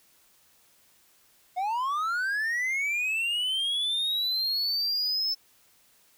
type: linear sweep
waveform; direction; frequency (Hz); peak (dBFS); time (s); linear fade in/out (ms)
triangle; up; 708 to 5290; -24; 1.56-5.35; 20
effects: white hiss -62 dBFS RMS until 6.17 s